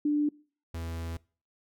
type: tone pair in turn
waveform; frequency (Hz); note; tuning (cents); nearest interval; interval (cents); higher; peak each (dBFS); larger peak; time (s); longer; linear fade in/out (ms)
sine / 45% pulse; 295.5 / 82.92; D4 / E2; +11 / +11; octave + minor seventh; 2200; first; -23 / -34; first; 0.05-0.29 / 0.74-1.17; second; 5
effects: noise-tail reverb RT60 0.4 s tail -23 dB re dry